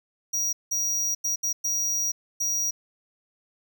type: tone bursts at uneven times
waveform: square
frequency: 5750 Hz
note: F8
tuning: 50 cents sharp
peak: -24 dBFS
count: 6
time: 0.33-0.53 / 0.71-1.15 / 1.24-1.36 / 1.43-1.53 / 1.64-2.12 / 2.4-2.71 s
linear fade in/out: 10 ms
effects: 11-bit